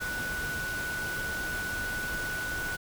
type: tone in noise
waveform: sine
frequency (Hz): 1480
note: F#6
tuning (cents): 0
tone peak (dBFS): -32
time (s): 0-2.77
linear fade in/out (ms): 20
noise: pink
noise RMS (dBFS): -38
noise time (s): 0-2.77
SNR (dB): +3
effects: none